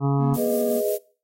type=harmonic tone; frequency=139.5 Hz; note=C#3; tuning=11 cents sharp; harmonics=1 / 2 / 3 / 5 / 6 / 7 / 8 / 9; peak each=-19 / -25 / -29 / -33 / -35 / -36 / -37 / -38 dBFS; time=0-0.38 s; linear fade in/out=50 ms
type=tone with vibrato; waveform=triangle; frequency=238.5 Hz; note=A#3; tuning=40 cents sharp; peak=-24 dBFS; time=0.18-0.82 s; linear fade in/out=50 ms; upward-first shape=sine; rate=17 Hz; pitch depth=34 cents each way
type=noise with tremolo; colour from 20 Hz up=violet; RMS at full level=-32 dBFS; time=0.34-0.97 s; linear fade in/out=0 ms; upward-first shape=sine; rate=5.5 Hz; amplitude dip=35%
type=chord; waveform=sine; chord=G# minor; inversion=none; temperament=equal; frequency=415.3 / 493.9 / 622.3 Hz; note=G#4 / B4 / D#5; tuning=0 / 0 / 0 cents; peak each=-24 / -27 / -24 dBFS; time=0.36-0.99 s; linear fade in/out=50 ms
effects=noise-tail reverb RT60 0.4 s tail -22 dB re dry + AAC 48 kbps